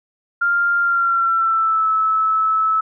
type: tone with pitch glide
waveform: sine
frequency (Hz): 1396.9 to 1303.4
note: F6 to E6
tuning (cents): 0 to -20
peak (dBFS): -14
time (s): 0.41-2.81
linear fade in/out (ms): 10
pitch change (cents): -120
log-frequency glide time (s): 0.8-1.89
effects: none